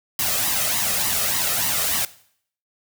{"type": "noise with flanger", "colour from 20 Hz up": "white", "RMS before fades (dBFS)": -22, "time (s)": [0.19, 2.05], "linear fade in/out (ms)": 2, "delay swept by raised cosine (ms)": [1, 1.61], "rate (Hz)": 3.4, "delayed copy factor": 0.6, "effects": ["noise-tail reverb RT60 0.6 s tail -18 dB re dry", "high-pass 60 Hz 12 dB/octave"]}